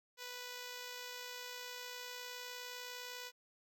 5% pulse tone with amplitude modulation, 493.7 Hz, B4, 1 cent flat, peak -32 dBFS, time 0.17-3.32 s, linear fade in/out 50 ms, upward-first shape sine, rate 59.8 Hz, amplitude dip 30%, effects none

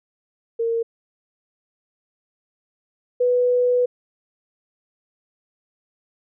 sine tone pair in turn, 460 / 493.6 Hz, A#4 / B4, -23 / -1 cents, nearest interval minor second, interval 122 cents, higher second, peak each -19 / -15 dBFS, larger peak second, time 0.59-0.83 / 3.2-3.86 s, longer second, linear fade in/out 10 ms, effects none

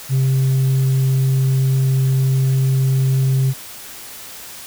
sine tone, 132.8 Hz, C3, 26 cents sharp, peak -10 dBFS, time 0.09-3.54 s, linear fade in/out 50 ms, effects tanh soft clip ceiling -12 dBFS + white hiss -35 dBFS RMS until 4.66 s

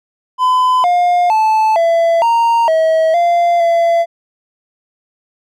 triangle tone with pitch steps, 1012 / 709 / 873 / 670 / 928 / 642 / 691 / 677 Hz, B5 / F5 / A5 / E5 / A#5 / E5 / F5 / E5, +42 / +26 / -14 / +28 / -8 / -46 / -19 / +46 cents, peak -7 dBFS, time 0.38-4.06 s, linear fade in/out 50 ms, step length 460 ms, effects none

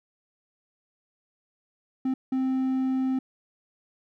triangle tone bursts at uneven times, 261.6 Hz, C4, in tune, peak -21 dBFS, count 2, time 2.05-2.14 / 2.32-3.19 s, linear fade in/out 5 ms, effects none

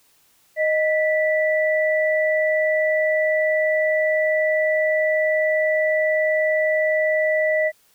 sine tone pair together, 622.3 / 1968.3 Hz, D#5 / B6, 0 / -6 cents, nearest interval octave + minor sixth, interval 1994 cents, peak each -18 / -22 dBFS, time 0.56-7.72 s, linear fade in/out 50 ms, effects white hiss -59 dBFS RMS until 7.94 s

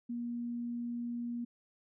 sine tone, 238.2 Hz, A#3, 38 cents sharp, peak -35 dBFS, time 0.09-1.45 s, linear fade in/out 10 ms, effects none

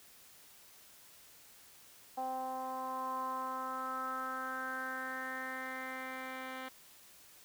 10% pulse tone with low-pass filter sweep, 260 Hz, C4, 11 cents flat, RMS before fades -40 dBFS, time 2.17-6.69 s, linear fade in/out 10 ms, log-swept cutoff 800 to 2600 Hz, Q 5.8, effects white hiss -59 dBFS RMS until 7.44 s

